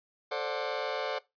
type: chord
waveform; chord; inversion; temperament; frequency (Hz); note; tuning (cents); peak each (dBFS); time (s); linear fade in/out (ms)
sawtooth; D dominant seventh; second; just; 440.5 / 528.6 / 587.3 / 734.2; A4 / C5 / D5 / F#5; +2 / +18 / 0 / -14; -33 / -32 / -32 / -34; 0.31-1.19; 10
effects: noise-tail reverb RT60 0.2 s tail -20 dB re dry + resampled to 11025 Hz